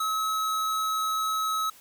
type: tone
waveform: square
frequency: 1286 Hz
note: E6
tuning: 43 cents flat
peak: -26 dBFS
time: 0-1.7 s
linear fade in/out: 5 ms
effects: white hiss -53 dBFS RMS until 1.8 s